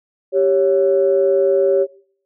sine tone pair together, 392 / 554.4 Hz, G4 / C#5, 0 / 0 cents, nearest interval tritone, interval 600 cents, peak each -14 dBFS, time 0.32-1.87 s, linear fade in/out 50 ms, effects noise-tail reverb RT60 0.6 s tail -21 dB re dry + tanh soft clip ceiling -4 dBFS

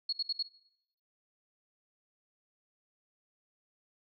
sine tone bursts, 4332 Hz, C#8, 41 cents flat, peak -29 dBFS, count 4, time 0.09-0.427 s, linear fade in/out 5 ms, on 37 ms, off 63 ms, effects noise-tail reverb RT60 0.7 s tail -19 dB re dry

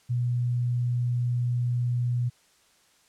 sine tone, 121.9 Hz, B2, 22 cents flat, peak -23 dBFS, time 0.09-2.3 s, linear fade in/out 20 ms, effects white hiss -62 dBFS RMS until 3.08 s + low-pass 9000 Hz 12 dB/octave

